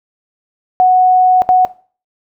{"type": "tone bursts at uneven times", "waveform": "sine", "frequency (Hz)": 738, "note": "F#5", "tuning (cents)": -5, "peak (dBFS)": -5, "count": 2, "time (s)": [[0.8, 1.42], [1.49, 1.65]], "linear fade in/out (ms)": 0, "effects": ["noise-tail reverb RT60 0.4 s tail -19 dB re dry"]}